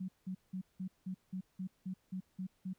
sine tone bursts, 186.4 Hz, F#3, 13 cents sharp, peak -37 dBFS, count 11, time 0-2.735 s, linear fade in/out 10 ms, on 85 ms, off 180 ms, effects pink hiss -75 dBFS RMS until 2.78 s

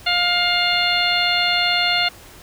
harmonic tone, 706 Hz, F5, 19 cents sharp, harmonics 1 / 2 / 3 / 4 / 5 / 6, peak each -24 / -24 / -22 / -22 / -24 / -23 dBFS, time 0.06-2.09 s, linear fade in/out 10 ms, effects pink hiss -43 dBFS RMS until 2.42 s

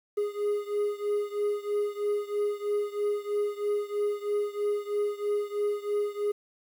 triangle beating tone pair, 412.1 / 415.2 Hz, G#4 / G#4, -13 / 0 cents, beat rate 3.1 Hz, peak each -27 / -29 dBFS, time 0.17-6.32 s, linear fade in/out 10 ms, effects 9-bit

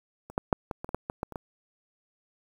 clicks, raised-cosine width 1 ms, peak -29 / -12 / -7 / -18 / -21 / -24 / -14 / -17 / -16 / -27 / -20 dBFS, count 11, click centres 0.3 / 0.379 / 0.528 / 0.712 / 0.845 / 0.891 / 0.946 / 1.099 / 1.231 / 1.323 / 1.358 s, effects 8-bit

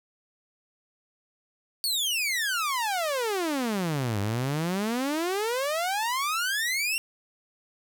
sawtooth exponential two-way sweep, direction down then up, 4568 to 98 to 2795 Hz, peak -22 dBFS, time 1.84-6.98 s, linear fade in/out 0 ms, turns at 4.2 s, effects none

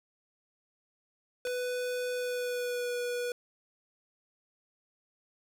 square tone with pitch glide, 496.6 to 487.2 Hz, B4 to B4, +9 to -24 cents, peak -32 dBFS, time 1.45-3.32 s, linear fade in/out 2 ms, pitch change -33 cents, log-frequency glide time 2.14-2.95 s
clicks, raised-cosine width 0.2 ms, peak -28 dBFS, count 2, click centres 1.47 / 1.473 s
effects none

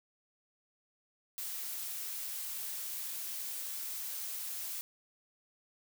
blue noise, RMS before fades -40 dBFS, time 1.38-4.81 s, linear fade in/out 0 ms, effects none

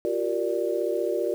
sine chord, G minor seventh, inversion third, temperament equal with one note detuned, 349.2 / 384.4 / 466.2 / 587.3 Hz, F4 / G4 / Bb4 / D5, 0 / -34 / 0 / 0 cents, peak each -29 dBFS, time 0.05-1.34 s, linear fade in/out 0 ms, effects 8-bit

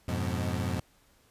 25% pulse chord, F diminished, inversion none, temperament equal with one note detuned, 88.68 / 103.83 / 123.47 Hz, F2 / Ab2 / Cb3, +27 / 0 / 0 cents, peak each -28 / -31 / -31 dBFS, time 0.08-0.8 s, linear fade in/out 5 ms, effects pink hiss -64 dBFS RMS until 1.3 s + resampled to 32000 Hz

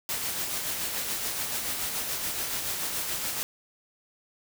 white noise with tremolo, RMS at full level -30 dBFS, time 0.09-3.43 s, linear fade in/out 0 ms, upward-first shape sine, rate 7 Hz, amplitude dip 35%, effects none

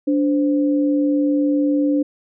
sine tone pair together, 290.7 / 518 Hz, D4 / C5, -18 / -17 cents, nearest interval minor seventh, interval 1001 cents, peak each -15 / -24 dBFS, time 0.07-2.03 s, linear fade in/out 10 ms, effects none

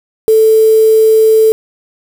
sine tone with quantisation, 440 Hz, A4, in tune, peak -4 dBFS, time 0.28-1.52 s, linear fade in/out 0 ms, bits 4, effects none

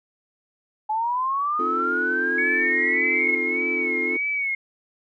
sine linear sweep, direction up, 848 to 2195 Hz, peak -21 dBFS, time 0.89-3.36 s, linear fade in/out 10 ms
triangle chord, F dominant seventh, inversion second, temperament equal, 261.6 / 311.1 / 349.2 / 440 Hz, C4 / Eb4 / F4 / A4, 0 / 0 / 0 / 0 cents, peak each -30 / -33 / -28 / -30 dBFS, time 1.59-4.17 s, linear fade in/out 5 ms
sine tone with vibrato, 2217 Hz, C#7, in tune, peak -22 dBFS, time 2.38-4.55 s, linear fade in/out 5 ms, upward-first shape sine, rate 1.7 Hz, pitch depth 66 cents each way
effects none

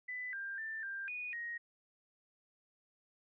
sine tone with pitch steps, 1997 / 1592 / 1778 / 1588 / 2468 / 1878 Hz, B6 / G6 / A6 / G6 / D#7 / A#6, +19 / +26 / +18 / +22 / -15 / +12 cents, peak -39 dBFS, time 0.08-1.58 s, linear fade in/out 10 ms, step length 250 ms, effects none

